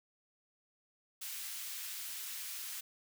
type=high-pass noise; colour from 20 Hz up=white; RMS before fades=-43 dBFS; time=1.21-2.81 s; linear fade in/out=10 ms; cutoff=1700 Hz; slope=12 dB/octave; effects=none